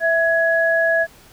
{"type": "tone pair together", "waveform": "sine", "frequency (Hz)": [659.3, 1675.8], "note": ["E5", "G#6"], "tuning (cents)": [0, 15], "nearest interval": "octave + major third", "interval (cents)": 1615, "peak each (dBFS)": -17, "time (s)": [0, 1.07], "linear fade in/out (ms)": 50, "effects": ["pink hiss -48 dBFS RMS until 1.32 s"]}